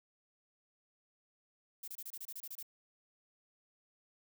violet noise bursts, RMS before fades -45 dBFS, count 11, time 1.83-2.628 s, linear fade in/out 5 ms, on 48 ms, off 27 ms, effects none

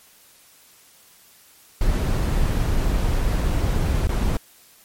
brown noise with dropouts, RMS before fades -20 dBFS, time 1.81-4.37 s, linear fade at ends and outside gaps 2 ms, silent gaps 4.072-4.091 s, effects white hiss -52 dBFS RMS until 4.84 s + MP3 64 kbps

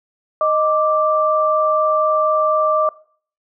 sine tone pair together, 621.2 / 1174.7 Hz, D#5 / D6, -3 / 0 cents, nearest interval major seventh, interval 1103 cents, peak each -16 dBFS, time 0.41-2.89 s, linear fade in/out 2 ms, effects noise-tail reverb RT60 0.5 s tail -21 dB re dry

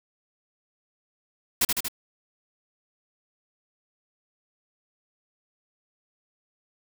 white noise with echo, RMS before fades -21 dBFS, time 1.61-1.65 s, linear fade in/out 5 ms, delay 78 ms, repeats 3, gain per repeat -3 dB, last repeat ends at 1.884 s, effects none

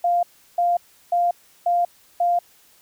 sine tone bursts, 698.5 Hz, F5, in tune, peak -16 dBFS, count 5, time 0.04-2.39 s, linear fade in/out 5 ms, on 190 ms, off 350 ms, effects white hiss -55 dBFS RMS until 2.81 s

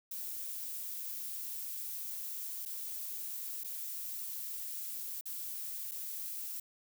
violet noise with dropouts, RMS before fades -41 dBFS, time 0.11-6.6 s, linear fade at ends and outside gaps 5 ms, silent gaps 2.653-2.658 / 3.636-3.644 / 5.211-5.256 / 5.913-5.917 s, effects none

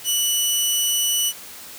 15% pulse tone, 2960 Hz, F#7, in tune, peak -11 dBFS, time 0.04-1.33 s, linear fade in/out 50 ms, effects white hiss -39 dBFS RMS until 1.78 s + high-pass 60 Hz 12 dB/octave

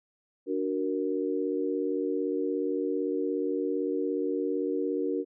sine chord, D augmented, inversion none, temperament equal with one note detuned, 292.6 / 370 / 466.2 Hz, D4 / F#4 / A#4, -6 / 0 / 0 cents, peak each -31 dBFS, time 0.46-5.25 s, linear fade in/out 50 ms, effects none

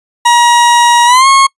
40% pulse tone with pitch glide, 953 to 1088.4 Hz, A#5 to C#6, +38 to -32 cents, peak -3 dBFS, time 0.25-1.47 s, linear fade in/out 10 ms, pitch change +230 cents, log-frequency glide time 1.06-1.27 s, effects noise-tail reverb RT60 0.1 s tail -25 dB re dry + resampled to 24000 Hz

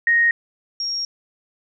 sine tone pair in turn, 1867 / 5577 Hz, A#6 / F8, +2 / -3 cents, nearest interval octave + perfect fifth, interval 1895 cents, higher second, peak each -13 / -22 dBFS, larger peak first, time 0.07-0.31 / 0.8-1.05 s, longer second, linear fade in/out 2 ms, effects none

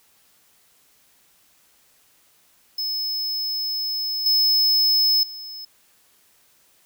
square tone with level steps, 5200 Hz, E8, 24 cents flat, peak -24 / -16 / -34 dBFS, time 2.78-5.65 s, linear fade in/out 5 ms, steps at 4.26 / 5.23 s, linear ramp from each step 2 ms, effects white hiss -59 dBFS RMS until 6.85 s

